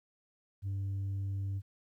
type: tone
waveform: sine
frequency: 98 Hz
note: G2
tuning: in tune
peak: -30 dBFS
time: 0.62-1.62 s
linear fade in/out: 50 ms
effects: tanh soft clip ceiling -32 dBFS + 12-bit